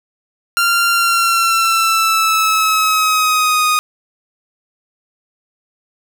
sawtooth tone with pitch glide, 1385 to 1241 Hz, F6 to D#6, -15 to -5 cents, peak -8 dBFS, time 0.57-3.79 s, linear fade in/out 0 ms, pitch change -190 cents, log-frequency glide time 0.9-3.67 s, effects none

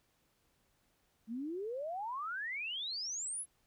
sine exponential sweep, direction up, 214 to 11175 Hz, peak -37 dBFS, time 1.27-3.46 s, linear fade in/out 50 ms, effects pink hiss -75 dBFS RMS until 3.66 s

